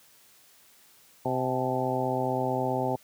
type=harmonic tone with a mistuned harmonic; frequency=129.3 Hz; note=C3; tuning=20 cents flat; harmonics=1 / 2 / 3 / 4 / 5 / 6 / 7; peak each=-33 / -33 / -33 / -33 / -33 / -33 / -33 dBFS; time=1.25-2.96 s; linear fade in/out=5 ms; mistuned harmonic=7; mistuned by=-66 cents; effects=white hiss -58 dBFS RMS until 3.03 s + high-pass 80 Hz 12 dB/octave